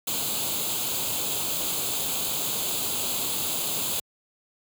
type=noise with comb filter; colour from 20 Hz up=white; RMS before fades=-28 dBFS; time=0.07-4 s; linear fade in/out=5 ms; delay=0.27 ms; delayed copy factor=+0.75; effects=high-pass 80 Hz 12 dB/octave